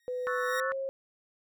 sawtooth tone with exponential growth, 1874 Hz, A#6, 9 cents sharp, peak -29 dBFS, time 0-0.6 s, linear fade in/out 1 ms, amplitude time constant 130 ms
sine tone with pitch glide, 500 to 539 Hz, B4 to C#5, +21 to -49 cents, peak -31 dBFS, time 0.08-0.89 s, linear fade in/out 0 ms, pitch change +130 cents, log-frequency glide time 0.48-0.73 s
sine chord, F# minor seventh, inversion second, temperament equal, 1108.7 / 1318.5 / 1480 / 1760 Hz, C#6 / E6 / F#6 / A6, 0 / 0 / 0 / 0 cents, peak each -36 dBFS, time 0.27-0.72 s, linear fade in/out 0 ms
effects none

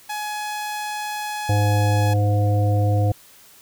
sawtooth tone, 842 Hz, G#5, 24 cents sharp, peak -22 dBFS, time 0.09-2.14 s, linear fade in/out 10 ms
harmonic tone, 102.9 Hz, G#2, 16 cents flat, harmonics 1 / 3 / 5 / 7, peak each -16 / -29 / -27 / -28 dBFS, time 1.49-3.12 s, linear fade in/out 5 ms
effects white hiss -49 dBFS RMS until 3.61 s

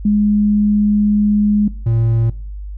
sine / triangle tone pair in turn, 208.1 / 114.45 Hz, G#3 / A#2, +4 / -31 cents, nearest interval minor seventh, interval 1035 cents, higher first, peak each -10 dBFS, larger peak neither, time 0.05-1.68 / 1.86-2.3 s, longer first, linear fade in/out 5 ms, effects noise-tail reverb RT60 0.5 s tail -20 dB re dry + added 50 Hz sine -25 dBFS peak until 2.77 s

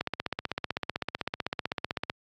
click train, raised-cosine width 0.3 ms, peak -13 dBFS, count 34, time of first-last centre 0.01-2.099 s, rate 15.8 Hz, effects high-pass 80 Hz 12 dB/octave + AAC 48 kbps

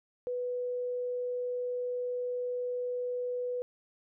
sine tone, 493.9 Hz, B4, in tune, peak -31 dBFS, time 0.27-3.62 s, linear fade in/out 0 ms, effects none

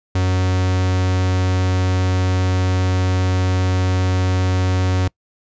45% pulse tone, 92.5 Hz, F#2, in tune, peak -15 dBFS, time 0.15-5.08 s, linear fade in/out 5 ms, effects noise-tail reverb RT60 0.1 s tail -25 dB re dry + resampled to 16000 Hz

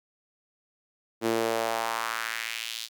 sawtooth tone with high-pass filter sweep, 113.8 Hz, A#2, 41 cents flat, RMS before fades -30 dBFS, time 1.21-2.89 s, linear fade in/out 50 ms, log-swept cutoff 310 to 4100 Hz, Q 2.1, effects none

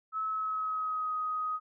sine tone with pitch glide, 1296 to 1254 Hz, E6 to D#6, -30 to +13 cents, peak -30 dBFS, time 0.12-1.6 s, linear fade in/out 50 ms, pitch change -57 cents, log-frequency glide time 0.24-1.14 s, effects none

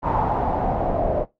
pink noise with low-pass filter sweep, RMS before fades -22 dBFS, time 0.02-1.26 s, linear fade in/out 50 ms, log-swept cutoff 950 to 600 Hz, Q 5.1, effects noise-tail reverb RT60 0.2 s tail -19 dB re dry

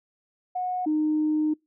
sine tone pair in turn, 730 / 306.9 Hz, F#5 / D#4, -24 / -24 cents, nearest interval octave + minor third, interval 1500 cents, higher first, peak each -25 / -20 dBFS, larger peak second, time 0.55-0.86 / 0.86-1.54 s, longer second, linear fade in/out 10 ms, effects noise-tail reverb RT60 0.2 s tail -25 dB re dry + tanh soft clip ceiling -16 dBFS

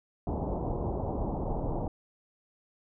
pink low-pass noise, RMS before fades -32 dBFS, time 0.27-1.88 s, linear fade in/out 2 ms, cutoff 930 Hz, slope 48 dB/octave, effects none

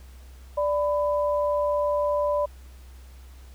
sine tone pair together, 587.3 / 998.8 Hz, D5 / B5, 0 / +19 cents, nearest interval major sixth, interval 919 cents, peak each -22 / -28 dBFS, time 0.57-2.46 s, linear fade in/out 10 ms, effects added 64 Hz sine -43 dBFS peak until 3.54 s + pink hiss -56 dBFS RMS until 3.54 s

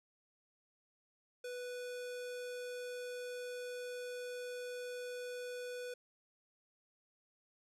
square tone with low-pass filter, 493.9 Hz, B4, in tune, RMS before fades -44 dBFS, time 1.44-5.94 s, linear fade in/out 5 ms, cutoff 11000 Hz, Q 0.84, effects none

